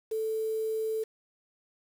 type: tone with quantisation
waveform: sine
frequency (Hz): 440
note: A4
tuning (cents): 0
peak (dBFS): -28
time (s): 0.11-1.04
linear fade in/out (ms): 10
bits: 8
effects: none